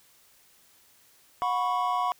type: chord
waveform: triangle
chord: F# suspended fourth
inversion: none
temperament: equal with one note detuned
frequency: 726 / 987.8 / 1108.7 Hz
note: F#5 / B5 / C#6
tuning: -33 / 0 / 0 cents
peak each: -27 dBFS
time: 1.42-2.12 s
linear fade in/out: 0 ms
effects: white hiss -60 dBFS RMS until 2.19 s